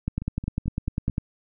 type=two click trains; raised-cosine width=5 ms; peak=-21 / -12 dBFS; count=5 / 12; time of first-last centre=0.22-1.097 / 0.08-1.181 s; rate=4.56 / 9.99 Hz; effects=none